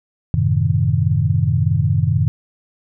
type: chord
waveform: sine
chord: F# diminished seventh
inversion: none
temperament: equal with one note detuned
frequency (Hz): 92.5 / 108.99 / 130.81 / 155.56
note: F#2 / A2 / C3 / Eb3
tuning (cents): 0 / -16 / 0 / 0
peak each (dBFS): -19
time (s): 0.34-2.28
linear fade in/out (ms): 0
effects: none